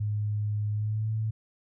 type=tone with pitch glide; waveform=sine; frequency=104.9 to 109.8 Hz; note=G#2 to A2; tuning=+18 to -3 cents; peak=-26 dBFS; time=0-1.31 s; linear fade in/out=10 ms; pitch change=+79 cents; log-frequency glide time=0.71-1.11 s; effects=none